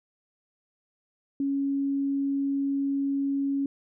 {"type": "tone", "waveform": "sine", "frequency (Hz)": 277.2, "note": "C#4", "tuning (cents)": 0, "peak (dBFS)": -24, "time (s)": [1.4, 3.66], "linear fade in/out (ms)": 2, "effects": []}